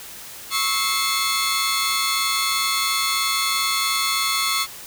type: tone cluster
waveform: sawtooth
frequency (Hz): 1102 / 1304 / 2100 / 3454 / 4385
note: C#6 / E6 / C7 / A7 / C#8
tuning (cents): -11 / -19 / +6 / -33 / -20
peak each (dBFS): -23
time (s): 0.5-4.67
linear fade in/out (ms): 50
effects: white hiss -38 dBFS RMS until 4.86 s